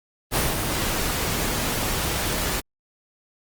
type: noise with ADSR envelope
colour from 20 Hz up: pink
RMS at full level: -20 dBFS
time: 0.31-2.61 s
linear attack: 46 ms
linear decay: 190 ms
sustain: -5 dB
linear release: 21 ms
effects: Opus 24 kbps